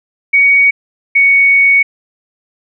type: tone pair in turn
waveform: sine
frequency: 2243 / 2228 Hz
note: C#7 / C#7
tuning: +20 / +8 cents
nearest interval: unison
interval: 12 cents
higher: first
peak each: -5 dBFS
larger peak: neither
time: 0.33-0.71 / 1.15-1.83 s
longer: second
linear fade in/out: 10 ms
effects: none